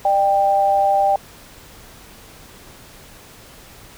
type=tone pair together; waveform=sine; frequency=599 / 789 Hz; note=D5 / G5; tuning=+34 / +11 cents; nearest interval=perfect fourth; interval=477 cents; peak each=-19 / -14 dBFS; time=0.05-1.16 s; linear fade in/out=2 ms; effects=pink hiss -43 dBFS RMS until 3.97 s